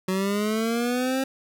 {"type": "linear sweep", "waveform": "25% pulse", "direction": "up", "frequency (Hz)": [185, 268.6], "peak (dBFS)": -19, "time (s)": [0.08, 1.24], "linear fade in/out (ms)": 5, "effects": []}